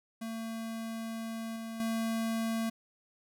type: tone with level steps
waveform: square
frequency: 225 Hz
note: A3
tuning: 39 cents sharp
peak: -37 / -39 / -31 dBFS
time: 0.21-2.7 s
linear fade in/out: 10 ms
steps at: 1.56 / 1.8 s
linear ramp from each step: 2 ms
effects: none

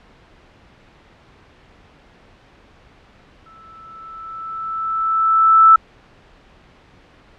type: tone with exponential growth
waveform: sine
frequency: 1318.5 Hz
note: E6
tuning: in tune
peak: -4 dBFS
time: 3.46-5.76 s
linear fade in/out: 5 ms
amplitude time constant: 500 ms
effects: pink hiss -49 dBFS RMS until 7.38 s + low-pass 3000 Hz 12 dB/octave

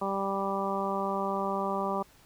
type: harmonic tone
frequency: 196 Hz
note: G3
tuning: in tune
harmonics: 1 / 2 / 3 / 4 / 5 / 6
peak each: -35 / -35 / -35 / -35 / -35 / -35 dBFS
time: 0.01-2.03 s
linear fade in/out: 10 ms
effects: pink hiss -59 dBFS RMS until 2.25 s

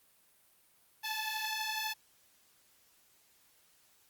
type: beating tone pair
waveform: 10% pulse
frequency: 862 / 874 Hz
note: A5 / A5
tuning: -36 / -12 cents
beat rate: 12 Hz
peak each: -30 / -28 dBFS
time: 1.03-1.94 s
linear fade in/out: 20 ms
effects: white hiss -67 dBFS RMS until 4.09 s + Opus 32 kbps

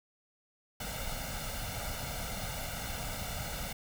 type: noise with comb filter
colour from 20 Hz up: pink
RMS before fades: -38 dBFS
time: 0.8-3.73 s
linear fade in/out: 5 ms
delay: 1.4 ms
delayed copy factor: +0.75
effects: none

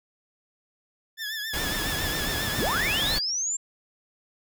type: tone with vibrato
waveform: 20% pulse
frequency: 1732 Hz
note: A6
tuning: 28 cents flat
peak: -25 dBFS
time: 1.17-3.21 s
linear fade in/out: 50 ms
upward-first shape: triangle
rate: 7.3 Hz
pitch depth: 85 cents each way
type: noise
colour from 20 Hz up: pink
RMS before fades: -30 dBFS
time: 1.53-3.19 s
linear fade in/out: 10 ms
type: linear sweep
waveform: sine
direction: up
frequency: 58.6 to 7459 Hz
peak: -25 dBFS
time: 2.58-3.57 s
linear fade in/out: 10 ms
effects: none

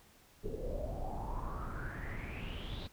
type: noise with low-pass filter sweep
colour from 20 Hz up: brown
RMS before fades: -40 dBFS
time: 0.43-2.88 s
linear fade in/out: 20 ms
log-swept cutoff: 410 to 4000 Hz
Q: 8.2
effects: pink hiss -63 dBFS RMS until 2.92 s

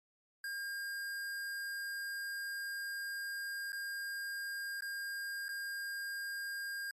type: tone with dropouts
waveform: square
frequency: 1611 Hz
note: G6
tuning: 47 cents sharp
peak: -39 dBFS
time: 0.44-6.91 s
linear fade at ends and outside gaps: 2 ms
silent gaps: 3.721-3.729 / 4.807-4.822 / 5.483-5.49 s
effects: MP3 64 kbps

